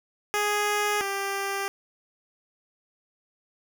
10% pulse tone pair in turn, 415.3 / 394.9 Hz, G#4 / G4, 0 / +13 cents, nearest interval minor second, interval 87 cents, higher first, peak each -15 / -19 dBFS, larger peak first, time 0.34-1.01 / 1.01-1.68 s, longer neither, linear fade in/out 0 ms, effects none

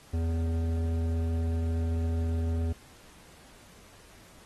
triangle tone with hard clipping, 82.5 Hz, E2, 2 cents sharp, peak -28 dBFS, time 0.13-2.73 s, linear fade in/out 10 ms, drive 16 dB, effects pink hiss -55 dBFS RMS until 4.45 s + AAC 32 kbps

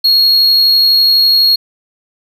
triangle tone with amplitude modulation, 4300 Hz, C8, 47 cents sharp, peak -4 dBFS, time 0.04-1.56 s, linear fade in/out 10 ms, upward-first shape sine, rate 72 Hz, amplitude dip 25%, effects none

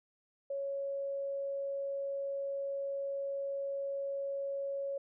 sine tone, 554.4 Hz, C#5, in tune, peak -34 dBFS, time 0.5-4.98 s, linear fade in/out 5 ms, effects none

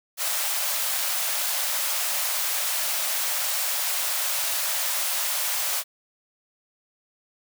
white high-pass noise, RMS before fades -26 dBFS, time 0.17-5.84 s, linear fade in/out 50 ms, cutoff 530 Hz, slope 96 dB/octave, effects none

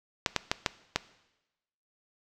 clicks, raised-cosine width 0.2 ms, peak -7 dBFS, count 5, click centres 0.262 / 0.363 / 0.515 / 0.662 / 0.96 s, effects noise-tail reverb RT60 1.0 s tail -18 dB re dry

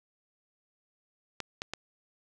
clicks, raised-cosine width 0.2 ms, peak -17 dBFS, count 3, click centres 1.403 / 1.619 / 1.736 s, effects none

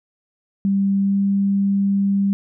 sine tone with pitch glide, 196.9 to 198.04 Hz, G3 to G3, +8 to +18 cents, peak -15 dBFS, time 0.65-2.33 s, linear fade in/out 0 ms, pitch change +10 cents, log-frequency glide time 1.02-1.16 s, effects none

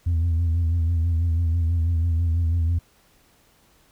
sine tone with vibrato, 83.6 Hz, E2, 25 cents sharp, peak -16 dBFS, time 0.06-2.79 s, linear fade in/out 10 ms, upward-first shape sine, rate 6.1 Hz, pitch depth 56 cents each way, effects tanh soft clip ceiling -17 dBFS + pink hiss -59 dBFS RMS until 3.91 s

